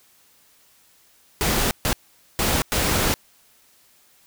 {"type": "noise bursts at uneven times", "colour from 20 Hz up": "pink", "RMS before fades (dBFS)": -21, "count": 4, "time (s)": [[1.41, 1.71], [1.85, 1.93], [2.39, 2.62], [2.72, 3.14]], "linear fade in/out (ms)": 0, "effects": ["white hiss -57 dBFS RMS until 4.26 s"]}